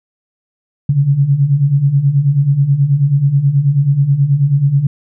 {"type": "beating tone pair", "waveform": "sine", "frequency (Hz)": [134.4, 143.7], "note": ["C3", "D3"], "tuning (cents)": [47, -37], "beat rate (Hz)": 9.3, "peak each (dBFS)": [-15, -10], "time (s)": [0.89, 4.87], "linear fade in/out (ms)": 5, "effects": []}